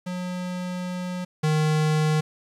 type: tone pair in turn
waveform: square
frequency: 180.7 / 154.39 Hz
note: F#3 / D#3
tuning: -41 / -13 cents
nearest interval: minor third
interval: 272 cents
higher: first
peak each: -29 / -20 dBFS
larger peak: second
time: 0.06-1.25 / 1.43-2.21 s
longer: first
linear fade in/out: 10 ms
effects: low-pass 9000 Hz 12 dB/octave + 9-bit